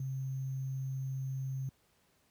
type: tone with sample-and-hold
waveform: sine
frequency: 132.8 Hz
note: C3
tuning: 26 cents sharp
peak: -34 dBFS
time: 0-1.69 s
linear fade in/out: 2 ms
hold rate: 6300 Hz
effects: pink hiss -71 dBFS RMS until 2.3 s + high-pass 60 Hz 12 dB/octave